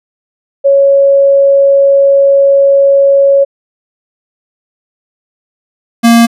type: tone pair in turn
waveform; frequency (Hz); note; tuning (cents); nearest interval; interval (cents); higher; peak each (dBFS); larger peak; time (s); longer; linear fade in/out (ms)
sine / square; 554.4 / 232.7; C#5 / A#3; 0 / -3; octave + minor third; 1503; first; -3; neither; 0.64-3.45 / 6.03-6.27; first; 20
effects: resampled to 32000 Hz

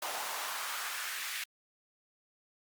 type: noise with high-pass filter sweep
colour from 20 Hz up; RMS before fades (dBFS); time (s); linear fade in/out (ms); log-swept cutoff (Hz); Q
pink; -38; 0.02-1.44; 5; 730 to 2000; 1.7
effects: Opus 48 kbps

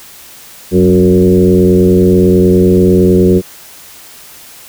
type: tone with frequency modulation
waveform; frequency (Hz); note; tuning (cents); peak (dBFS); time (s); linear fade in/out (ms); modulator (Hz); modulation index
sine; 277.2; C#4; 0; -4; 0.71-3.42; 50; 89.3; 1.9
effects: white hiss -35 dBFS RMS until 4.68 s

